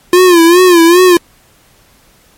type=tone with vibrato; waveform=square; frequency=349.2 Hz; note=F4; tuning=in tune; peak=-3 dBFS; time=0.13-1.17 s; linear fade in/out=2 ms; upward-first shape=sine; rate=2.5 Hz; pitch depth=100 cents each way; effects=pink hiss -47 dBFS RMS until 2.37 s + MP3 64 kbps